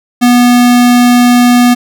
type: tone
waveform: square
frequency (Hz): 244.1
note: B3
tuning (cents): -20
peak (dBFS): -4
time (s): 0.21-1.75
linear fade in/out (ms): 20
effects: none